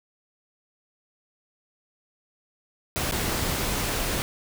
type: noise with dropouts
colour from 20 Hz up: pink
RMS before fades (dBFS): -27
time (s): 2.96-4.22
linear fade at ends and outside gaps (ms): 0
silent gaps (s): 3.112-3.122
effects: none